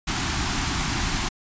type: band-stop noise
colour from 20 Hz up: pink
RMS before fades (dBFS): -25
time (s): 0.07-1.29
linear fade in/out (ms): 10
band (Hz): 360 to 710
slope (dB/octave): 48
effects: resampled to 16000 Hz